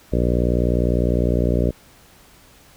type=harmonic tone; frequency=59.9 Hz; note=A#1; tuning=48 cents sharp; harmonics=1 / 2 / 3 / 4 / 5 / 6 / 7 / 8 / 9 / 10; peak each=-20 / -23 / -25 / -26 / -27 / -28 / -28 / -29 / -30 / -30 dBFS; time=0.12-1.71 s; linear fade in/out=10 ms; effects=pink hiss -50 dBFS RMS until 2.76 s

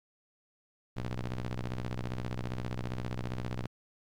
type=ring-modulated tone; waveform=sawtooth; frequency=62.5 Hz; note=B1; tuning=21 cents sharp; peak=-27 dBFS; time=0.96-3.67 s; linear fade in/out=10 ms; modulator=55 Hz; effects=low-pass 5000 Hz 12 dB/octave + 11-bit

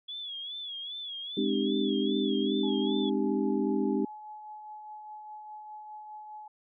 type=tone with vibrato; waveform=sine; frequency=3376 Hz; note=G#7; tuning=28 cents sharp; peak=-36 dBFS; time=0.08-3.1 s; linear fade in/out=10 ms; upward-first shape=sine; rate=2.5 Hz; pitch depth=85 cents each way
type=chord; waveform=sine; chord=Ab major seventh; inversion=none; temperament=equal with one note detuned; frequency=207.7 / 261.6 / 304.2 / 392 Hz; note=Ab3 / C4 / Eb4 / G4; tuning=0 / 0 / -39 / 0 cents; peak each=-31 dBFS; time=1.37-4.05 s; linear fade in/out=5 ms
type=tone with tremolo; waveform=sine; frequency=851 Hz; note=G#5; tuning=42 cents sharp; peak=-40 dBFS; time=2.63-6.48 s; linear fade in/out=5 ms; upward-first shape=triangle; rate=4.9 Hz; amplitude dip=35%
effects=none

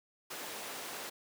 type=high-pass noise; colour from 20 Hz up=pink; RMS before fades=-43 dBFS; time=0.3-1.1 s; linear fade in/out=10 ms; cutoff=380 Hz; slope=12 dB/octave; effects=none

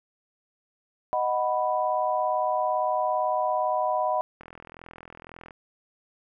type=chord; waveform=sine; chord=B major; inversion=first; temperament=equal; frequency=622.3 / 740 / 987.8 Hz; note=D#5 / F#5 / B5; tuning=0 / 0 / 0 cents; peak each=-27 dBFS; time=1.13-4.21 s; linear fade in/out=0 ms
type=click train; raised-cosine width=0.5 ms; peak=-28 dBFS; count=47; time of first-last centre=4.41-5.508 s; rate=41.9 Hz
effects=none

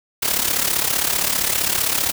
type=noise with amplitude modulation; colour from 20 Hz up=white; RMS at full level=-17 dBFS; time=0.22-2.12 s; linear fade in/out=10 ms; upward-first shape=sine; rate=35.3 Hz; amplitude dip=70%; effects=none

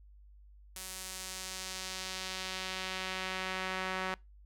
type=tone with band-pass filter sweep; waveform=sawtooth; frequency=187.2 Hz; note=F#3; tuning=20 cents sharp; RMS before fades=-39 dBFS; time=0.76-4.14 s; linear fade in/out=0 ms; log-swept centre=10000 to 1600 Hz; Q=0.93; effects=noise-tail reverb RT60 0.2 s tail -23 dB re dry + added 50 Hz sine -54 dBFS peak until 4.45 s

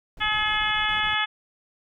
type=noise bursts; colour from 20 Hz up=brown; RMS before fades=-41 dBFS; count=7; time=0.17-1.148 s; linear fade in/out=2 ms; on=120 ms; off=23 ms
type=harmonic tone; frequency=425.9 Hz; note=G#4; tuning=44 cents sharp; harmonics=2 / 3 / 4 / 5 / 6 / 7 / 8; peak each=-30 / -29 / -27 / -29 / -32 / -31 / -29 dBFS; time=0.2-1.26 s; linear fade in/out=20 ms
effects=none

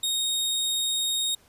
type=tone; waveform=sawtooth; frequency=3729 Hz; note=A#7; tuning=in tune; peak=-21 dBFS; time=0.03-1.35 s; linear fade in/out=5 ms; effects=pink hiss -59 dBFS RMS until 1.48 s + resampled to 32000 Hz

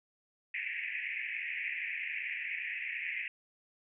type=band-pass noise; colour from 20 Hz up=white; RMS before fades=-38 dBFS; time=0.54-3.28 s; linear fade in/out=2 ms; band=1800 to 2600 Hz; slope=96 dB/octave; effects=none

